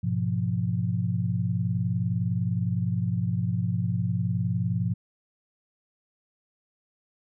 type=chord; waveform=sine; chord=F diminished; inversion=first; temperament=equal; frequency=103.83 / 123.47 / 174.61 Hz; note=Ab2 / Cb3 / F3; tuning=0 / 0 / 0 cents; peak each=-28 dBFS; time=0.03-4.94 s; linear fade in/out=10 ms; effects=none